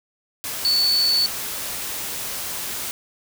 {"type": "tone in noise", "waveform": "sine", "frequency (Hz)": 4462, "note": "C#8", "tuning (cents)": 11, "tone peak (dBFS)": -16, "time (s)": [0.65, 1.26], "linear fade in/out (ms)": 0, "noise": "white", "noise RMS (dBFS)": -29, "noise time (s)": [0.44, 2.91], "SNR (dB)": 10, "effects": []}